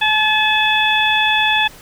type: harmonic tone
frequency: 860 Hz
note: A5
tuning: 40 cents flat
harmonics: 1 / 2 / 3 / 4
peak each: -18 / -18 / -18 / -18 dBFS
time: 0.01-1.68 s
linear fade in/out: 10 ms
effects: pink hiss -41 dBFS RMS until 1.81 s